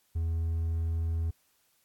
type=tone with hard clipping; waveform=triangle; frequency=82.41 Hz; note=E2; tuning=in tune; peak=-28 dBFS; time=0.15-1.31 s; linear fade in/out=10 ms; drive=5 dB; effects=white hiss -70 dBFS RMS until 1.84 s + AAC 64 kbps